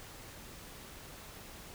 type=silence; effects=pink hiss -50 dBFS RMS until 1.74 s